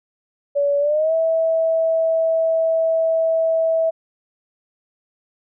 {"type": "tone with pitch glide", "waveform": "sine", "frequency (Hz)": [570, 651], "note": ["C#5", "E5"], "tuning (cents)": [48, -22], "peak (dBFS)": -15, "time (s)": [0.55, 3.91], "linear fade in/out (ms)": 20, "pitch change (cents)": 230, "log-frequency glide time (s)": [0.79, 1.13], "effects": []}